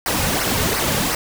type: noise with flanger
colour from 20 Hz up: pink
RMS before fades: -20 dBFS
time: 0.06-1.15 s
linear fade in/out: 2 ms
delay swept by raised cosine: 0.27 to 3.07 ms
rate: 2.8 Hz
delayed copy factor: -0.65
effects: none